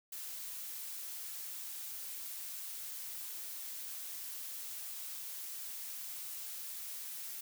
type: noise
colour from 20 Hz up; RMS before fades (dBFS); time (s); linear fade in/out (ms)
blue; -44; 0.12-7.41; 5
effects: none